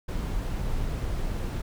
brown noise, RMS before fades -29 dBFS, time 0.08-1.62 s, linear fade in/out 10 ms, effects none

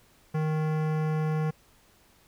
sine tone with hard clipping, 155.56 Hz, D#3, in tune, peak -27 dBFS, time 0.34-1.51 s, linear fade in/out 10 ms, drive 18 dB, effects pink hiss -61 dBFS RMS until 2.27 s

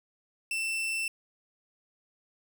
40% pulse tone, 2674 Hz, E7, 24 cents sharp, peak -28 dBFS, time 0.51-1.08 s, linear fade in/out 2 ms, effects none

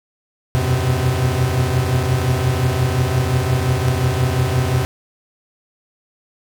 45% pulse tone cluster, 82.2 / 93.6 / 124.8 / 130.5 Hz, E2 / F#2 / B2 / C3, -4 / +20 / +19 / -4 cents, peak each -25 / -23 / -20 / -19 dBFS, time 0.55-4.85 s, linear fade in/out 0 ms, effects none

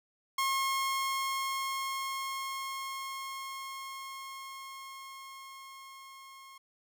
sawtooth tone with level ramp, 1078 Hz, C#6, 49 cents flat, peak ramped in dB -24 to -46 dBFS, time 0.38-6.58 s, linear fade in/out 5 ms, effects none

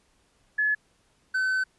sine / triangle tone pair in turn, 1709 / 1522.5 Hz, G#6 / F#6, +49 / +49 cents, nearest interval major second, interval 200 cents, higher first, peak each -21 dBFS, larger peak neither, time 0.58-0.75 / 1.34-1.64 s, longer second, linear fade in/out 10 ms, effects pink hiss -66 dBFS RMS until 1.78 s + resampled to 24000 Hz

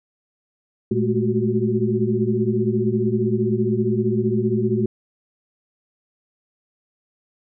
sine tone cluster, 116.5 / 209.7 / 220.4 / 363.1 / 378.3 Hz, A#2 / G#3 / A3 / F#4 / F#4, -1 / +17 / +3 / -33 / +38 cents, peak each -24 dBFS, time 0.91-4.86 s, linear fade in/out 5 ms, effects none

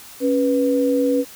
sine tone pair together, 275.7 / 491.7 Hz, C#4 / B4, -9 / -8 cents, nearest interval minor seventh, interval 1001 cents, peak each -18 dBFS, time 0.2-1.25 s, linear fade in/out 50 ms, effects white hiss -41 dBFS RMS until 1.35 s

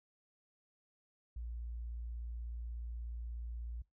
sine tone, 58.27 Hz, A#1, in tune, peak -40 dBFS, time 1.36-3.82 s, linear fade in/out 5 ms, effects noise-tail reverb RT60 0.2 s tail -23 dB re dry

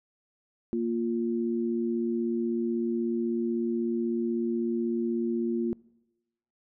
sine tone pair together, 233.1 / 349.3 Hz, A#3 / F4, 0 / 0 cents, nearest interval perfect fifth, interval 700 cents, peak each -28 / -29 dBFS, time 0.73-5.73 s, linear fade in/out 0 ms, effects noise-tail reverb RT60 1.0 s tail -24 dB re dry

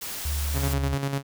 white noise, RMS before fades -34 dBFS, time 0.01-0.74 s, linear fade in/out 10 ms
sine tone with vibrato, 72.5 Hz, D2, 22 cents flat, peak -25 dBFS, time 0.25-0.95 s, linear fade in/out 5 ms, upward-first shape sine, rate 3.3 Hz, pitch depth 17 cents each way
sawtooth tone with tremolo, 138.59 Hz, C#3, in tune, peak -20 dBFS, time 0.53-1.23 s, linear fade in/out 50 ms, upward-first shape square, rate 10 Hz, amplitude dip 50%
effects none

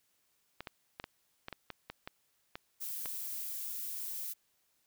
clicks, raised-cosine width 0.3 ms, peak -25 dBFS, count 11, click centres 0.606 / 0.672 / 0.999 / 1.041 / 1.484 / 1.527 / 1.703 / 1.9 / 2.075 / 2.555 / 3.058 s
violet noise, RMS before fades -40 dBFS, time 2.8-4.34 s, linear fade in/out 20 ms
effects white hiss -75 dBFS RMS until 4.86 s

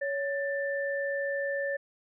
sine tone pair together, 558.9 / 1773 Hz, C#5 / A6, +14 / +13 cents, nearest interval octave + minor sixth, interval 1999 cents, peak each -30 / -33 dBFS, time 0.01-1.77 s, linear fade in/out 10 ms, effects none

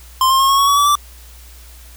square tone with pitch steps, 1046.5 / 1062.9 / 1079.7 / 1096.6 / 1113.9 / 1131.4 / 1149.2 / 1167.2 Hz, C6 / C6 / C#6 / C#6 / C#6 / C#6 / D6 / D6, 0 / +27 / -46 / -19 / +8 / +35 / -38 / -11 cents, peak -11 dBFS, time 0.21-0.954 s, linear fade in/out 2 ms, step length 93 ms, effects added 60 Hz sine -38 dBFS peak until 1.96 s + white hiss -44 dBFS RMS until 1.96 s

